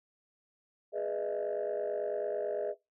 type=chord; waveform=sine; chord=E major seventh; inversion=first; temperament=equal with one note detuned; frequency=415.3 / 493.9 / 610.2 / 659.3 Hz; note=G#4 / B4 / D#5 / E5; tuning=0 / 0 / -34 / 0 cents; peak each=-35 / -37 / -34 / -37 dBFS; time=0.92-2.75 s; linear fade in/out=50 ms; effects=noise-tail reverb RT60 0.2 s tail -20 dB re dry + tanh soft clip ceiling -26 dBFS